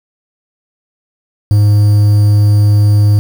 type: tone with quantisation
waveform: triangle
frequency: 103.83 Hz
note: G#2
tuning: in tune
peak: -3 dBFS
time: 1.51-3.19 s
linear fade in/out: 0 ms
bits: 5
effects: none